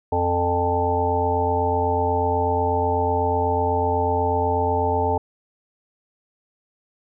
harmonic tone with a mistuned harmonic, 88.1 Hz, F2, 16 cents sharp, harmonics 1 / 3 / 5 / 7 / 9 / 10, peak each -25 / -30 / -24 / -28 / -25 / -24 dBFS, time 0.12-5.18 s, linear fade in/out 5 ms, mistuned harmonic 7, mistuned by -27 cents, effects none

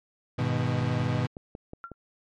35% pulse chord, G# minor, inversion none, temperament equal with one note detuned, 101.4 / 123.47 / 155.56 Hz, G#2 / B2 / D#3, -41 / 0 / 0 cents, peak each -30 / -25 / -29 dBFS, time 0.38-1.27 s, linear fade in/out 10 ms
click train, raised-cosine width 2 ms, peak -26 dBFS, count 7, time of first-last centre 0.82-1.917 s, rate 5.47 Hz
sine tone with exponential decay, 1374 Hz, F6, 29 cents flat, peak -32 dBFS, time 1.84-1.94 s, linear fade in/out 0 ms, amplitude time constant 21 ms
effects low-pass 4000 Hz 12 dB/octave + MP3 64 kbps

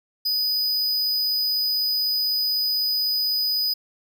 square tone, 4978 Hz, D#8, in tune, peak -21 dBFS, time 0.25-3.74 s, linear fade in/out 10 ms, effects none

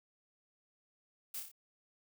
blue noise with echo, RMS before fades -42 dBFS, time 1.34-1.4 s, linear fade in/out 5 ms, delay 29 ms, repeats 4, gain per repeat -4 dB, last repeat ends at 1.516 s, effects none

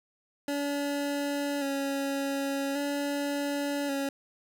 25% pulse tone with vibrato, 281.1 Hz, C#4, 24 cents sharp, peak -25 dBFS, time 0.48-4.09 s, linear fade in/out 2 ms, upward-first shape square, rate 0.44 Hz, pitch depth 27 cents each way, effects none

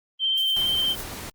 sine tone with vibrato, 3121 Hz, G7, 8 cents flat, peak -20 dBFS, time 0.19-0.96 s, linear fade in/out 50 ms, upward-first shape sine, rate 17 Hz, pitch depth 21 cents each way
violet noise with tremolo, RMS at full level -35 dBFS, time 0.37-1.04 s, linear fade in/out 5 ms, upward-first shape sine, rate 10 Hz, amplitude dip 55%
pink noise, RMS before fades -36 dBFS, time 0.56-1.3 s, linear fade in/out 5 ms
effects Opus 32 kbps

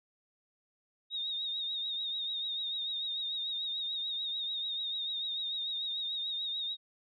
sine tone with vibrato, 3729 Hz, A#7, in tune, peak -33 dBFS, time 1.1-6.77 s, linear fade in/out 50 ms, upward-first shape triangle, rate 6.8 Hz, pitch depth 63 cents each way, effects none

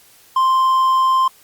triangle tone, 1046.5 Hz, C6, in tune, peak -10 dBFS, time 0.36-1.28 s, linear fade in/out 5 ms, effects white hiss -49 dBFS RMS until 1.43 s + Opus 48 kbps

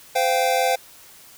square chord, C suspended fourth, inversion none, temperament equal with one note detuned, 515.2 / 698.5 / 784 Hz, C5 / F5 / G5, -27 / 0 / 0 cents, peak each -23 dBFS, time 0.15-0.76 s, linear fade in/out 10 ms, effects white hiss -47 dBFS RMS until 1.37 s

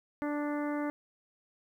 harmonic tone, 293.7 Hz, D4, in tune, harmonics 1 / 2 / 3 / 4 / 5 / 6 / 7, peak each -32 / -38 / -42 / -44 / -46 / -48 / -49 dBFS, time 0.22-0.9 s, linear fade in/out 0 ms, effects 11-bit

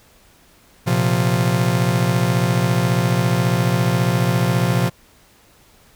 45% pulse chord, Bb suspended second, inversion none, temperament just, 116.54 / 131.11 / 174.81 Hz, Bb2 / C3 / F3, 0 / +4 / +2 cents, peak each -20 dBFS, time 0.86-4.9 s, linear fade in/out 20 ms, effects pink hiss -52 dBFS RMS until 5.95 s

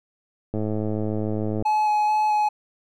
click train, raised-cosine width 2 ms, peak -14 dBFS, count 117, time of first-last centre 0.54-1.624 s, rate 107 Hz
triangle tone with vibrato, 849 Hz, G#5, 38 cents sharp, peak -16 dBFS, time 1.65-2.49 s, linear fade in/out 10 ms, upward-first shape square, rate 2.3 Hz, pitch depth 10 cents each way
effects none

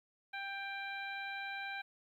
harmonic tone, 789 Hz, G5, 11 cents sharp, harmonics 1 / 2 / 3 / 4 / 5, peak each -45 / -43 / -45 / -56 / -51 dBFS, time 0.33-1.82 s, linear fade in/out 10 ms, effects 12-bit

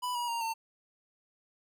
square tone with pitch steps, 991 / 961.1 / 932.1 / 904 Hz, B5 / B5 / A#5 / A5, +6 / -47 / 0 / +47 cents, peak -32 dBFS, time 0.02-0.54 s, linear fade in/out 20 ms, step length 130 ms, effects none

